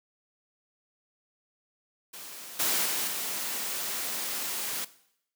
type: noise with level steps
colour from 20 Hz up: white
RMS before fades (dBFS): -43 / -27 / -30 / -33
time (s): 2.13-4.85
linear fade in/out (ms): 10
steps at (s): 2.59 / 2.85 / 3.07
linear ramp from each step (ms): 10
effects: noise-tail reverb RT60 0.7 s tail -17 dB re dry + high-pass 200 Hz 12 dB/octave